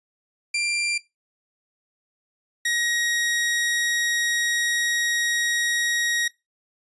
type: tone pair in turn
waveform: sawtooth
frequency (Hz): 2373 / 1890.1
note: D7 / A#6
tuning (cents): +17 / +23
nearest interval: major third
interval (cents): 394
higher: first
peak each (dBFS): -18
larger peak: neither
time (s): 0.54-0.98 / 2.65-6.28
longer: second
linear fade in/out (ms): 5
effects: noise-tail reverb RT60 0.2 s tail -20 dB re dry + resampled to 24000 Hz